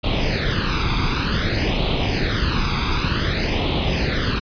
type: noise with flanger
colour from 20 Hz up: pink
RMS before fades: -20 dBFS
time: 0.03-4.4 s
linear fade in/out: 20 ms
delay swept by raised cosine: 0.3 to 0.85 ms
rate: 0.54 Hz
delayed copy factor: +0.75
effects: resampled to 11025 Hz